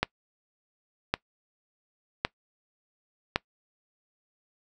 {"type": "click train", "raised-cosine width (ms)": 0.3, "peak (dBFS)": -7, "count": 4, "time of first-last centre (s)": [0.03, 3.36], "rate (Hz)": 0.901, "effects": ["noise-tail reverb RT60 0.1 s tail -23 dB re dry"]}